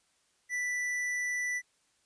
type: tone with tanh clipping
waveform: triangle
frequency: 1975.5 Hz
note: B6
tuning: in tune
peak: -32 dBFS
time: 0.49-1.62 s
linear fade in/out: 50 ms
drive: 16 dB
effects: white hiss -71 dBFS RMS until 2.05 s + resampled to 22050 Hz